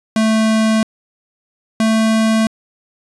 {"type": "tone pair in turn", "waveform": "square", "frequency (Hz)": [220, 221.3], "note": ["A3", "A3"], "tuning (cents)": [0, 10], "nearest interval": "unison", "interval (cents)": 10, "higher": "second", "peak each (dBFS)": -12, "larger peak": "neither", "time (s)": [[0.16, 0.83], [1.8, 2.47]], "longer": "neither", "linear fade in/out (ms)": 2, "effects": ["resampled to 24000 Hz"]}